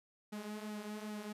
sawtooth tone with flanger, 211.2 Hz, G#3, 29 cents sharp, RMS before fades -44 dBFS, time 0.32-1.33 s, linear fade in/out 10 ms, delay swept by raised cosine 1.8 to 6.7 ms, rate 2.5 Hz, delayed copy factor -0.6, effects resampled to 32000 Hz + 13-bit

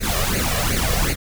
pink noise with flanger, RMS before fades -20 dBFS, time 0-1.16 s, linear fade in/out 50 ms, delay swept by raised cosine 0.45 to 1.75 ms, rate 2.7 Hz, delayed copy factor +0.75, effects none

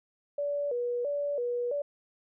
sine tone with vibrato, 528 Hz, C5, 16 cents sharp, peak -28 dBFS, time 0.38-1.82 s, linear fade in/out 5 ms, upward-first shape square, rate 1.5 Hz, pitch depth 150 cents each way, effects none

